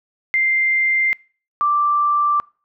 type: tone pair in turn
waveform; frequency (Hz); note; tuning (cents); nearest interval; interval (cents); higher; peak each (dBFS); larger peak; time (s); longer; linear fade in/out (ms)
sine; 2093 / 1174.7; C7 / D6; 0 / 0; minor seventh; 1000; first; -14; neither; 0.34-1.13 / 1.61-2.4; neither; 0
effects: noise-tail reverb RT60 0.4 s tail -25 dB re dry